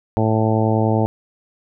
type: harmonic tone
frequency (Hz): 110.1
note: A2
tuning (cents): +2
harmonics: 1 / 2 / 3 / 4 / 5 / 6 / 7 / 8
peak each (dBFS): -18 / -21 / -23 / -24 / -25 / -26 / -26 / -27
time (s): 0.17-1.06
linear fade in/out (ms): 0
effects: none